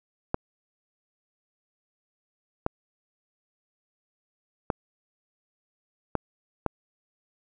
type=clicks; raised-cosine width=1 ms; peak=-10 dBFS; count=5; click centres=0.344 / 2.664 / 4.702 / 6.153 / 6.663 s; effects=none